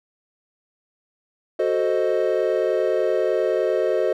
triangle chord, F# diminished seventh, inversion none, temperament equal, 370 / 440 / 523.3 / 622.3 Hz, F#4 / A4 / C5 / Eb5, 0 / 0 / 0 / 0 cents, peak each -22 dBFS, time 1.59-4.13 s, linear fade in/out 5 ms, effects none

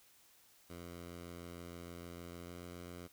10% pulse tone with pitch glide, 86.5 to 87.76 Hz, F2 to F2, -16 to +9 cents, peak -39 dBFS, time 0.69-3.08 s, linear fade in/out 20 ms, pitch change +25 cents, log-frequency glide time 2.41-2.54 s, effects white hiss -66 dBFS RMS until 3.12 s

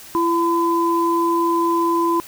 sine tone pair together, 337.8 / 1012.3 Hz, E4 / B5, +42 / +42 cents, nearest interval octave + perfect fifth, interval 1900 cents, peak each -18 dBFS, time 0.15-2.2 s, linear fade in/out 0 ms, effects white hiss -40 dBFS RMS until 2.27 s

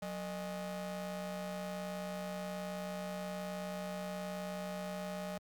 35% pulse ring-modulated tone, 212.7 Hz, G#3, 42 cents sharp, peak -34 dBFS, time 0.02-5.38 s, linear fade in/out 5 ms, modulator 396 Hz, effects high-pass 60 Hz 12 dB/octave + 12-bit

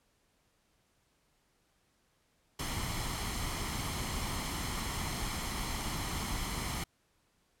pink noise with comb filter, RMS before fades -36 dBFS, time 2.59-6.84 s, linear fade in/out 5 ms, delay 0.95 ms, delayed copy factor +0.5, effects pink hiss -73 dBFS RMS until 7.6 s + low-pass 12000 Hz 12 dB/octave

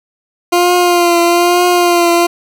20% pulse tone with vibrato, 349.2 Hz, F4, in tune, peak -3 dBFS, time 0.52-2.27 s, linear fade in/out 10 ms, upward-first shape triangle, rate 1.1 Hz, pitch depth 39 cents each way, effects none

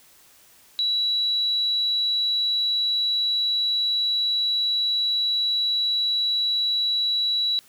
sine tone, 3920 Hz, B7, 14 cents flat, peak -20 dBFS, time 0.79-7.59 s, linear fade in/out 0 ms, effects white hiss -54 dBFS RMS until 7.68 s

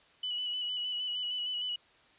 sine tone with vibrato, 2960 Hz, F#7, in tune, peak -32 dBFS, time 0.23-1.76 s, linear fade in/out 5 ms, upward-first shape square, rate 6.5 Hz, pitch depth 23 cents each way, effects white hiss -62 dBFS RMS until 2.18 s + resampled to 8000 Hz

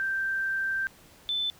sine tone pair in turn, 1568 / 3520 Hz, G6 / A7, 0 / 0 cents, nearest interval octave + major second, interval 1400 cents, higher second, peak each -26 dBFS, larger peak neither, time 0-0.87 / 1.29-1.5 s, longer first, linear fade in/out 0 ms, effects pink hiss -55 dBFS RMS until 1.59 s

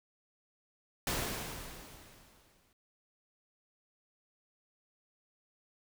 pink noise with exponential decay, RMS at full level -32 dBFS, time 1.07-2.73 s, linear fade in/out 2 ms, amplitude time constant 360 ms, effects none

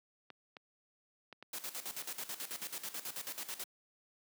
clicks, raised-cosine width 0.3 ms, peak -33 dBFS, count 8, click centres 0.303 / 0.568 / 1.327 / 1.426 / 2.024 / 2.075 / 2.215 / 2.555 s
white noise with tremolo, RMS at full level -41 dBFS, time 1.53-3.64 s, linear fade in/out 5 ms, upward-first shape square, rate 9.2 Hz, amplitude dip 75%
effects high-pass 200 Hz 12 dB/octave

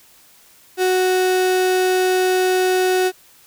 35% pulse tone, 370 Hz, F#4, in tune, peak -13 dBFS, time 0.77-3.12 s, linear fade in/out 50 ms, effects white hiss -50 dBFS RMS until 3.46 s

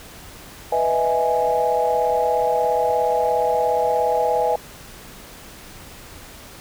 sine chord, E major seventh, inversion second, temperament equal, 493.9 / 622.3 / 659.3 / 830.6 Hz, B4 / D#5 / E5 / G#5, 0 / 0 / 0 / 0 cents, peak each -21 / -24 / -23 / -20 dBFS, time 0.72-4.56 s, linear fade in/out 5 ms, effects tanh soft clip ceiling -7 dBFS + pink hiss -41 dBFS RMS until 6.6 s

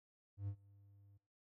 triangle tone with ADSR envelope, 100 Hz, G2, 35 cents sharp, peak -36 dBFS, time 0.37-1.18 s, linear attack 110 ms, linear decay 74 ms, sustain -24 dB, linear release 13 ms, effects noise-tail reverb RT60 0.4 s tail -23 dB re dry

